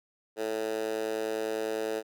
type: tone with high-pass filter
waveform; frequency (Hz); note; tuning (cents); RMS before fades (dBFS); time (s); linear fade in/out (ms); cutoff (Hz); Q
10% pulse; 110; A2; 0; -32; 0.36-2.03; 50; 430; 2.7
effects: none